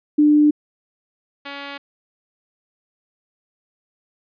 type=tone pair in turn; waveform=sine / 5% pulse; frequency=298.1 / 281.4 Hz; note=D4 / C#4; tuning=+26 / +26 cents; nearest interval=minor second; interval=100 cents; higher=first; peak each=-10 / -19 dBFS; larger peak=first; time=0.18-0.51 / 1.45-1.78 s; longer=neither; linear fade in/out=10 ms; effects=resampled to 11025 Hz